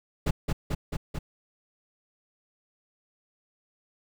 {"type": "noise with echo", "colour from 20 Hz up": "brown", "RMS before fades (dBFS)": -23, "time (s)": [0.26, 0.31], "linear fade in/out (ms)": 10, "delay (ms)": 220, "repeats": 4, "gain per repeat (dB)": -2, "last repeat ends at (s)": 1.19, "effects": []}